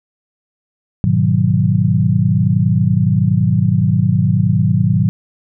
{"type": "chord", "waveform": "sine", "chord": "G# minor seventh", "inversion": "none", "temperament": "equal", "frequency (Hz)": [103.83, 123.47, 155.56, 185], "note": ["G#2", "B2", "D#3", "F#3"], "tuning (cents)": [0, 0, 0, 0], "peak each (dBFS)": -16, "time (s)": [1.04, 5.09], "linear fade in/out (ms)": 0, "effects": []}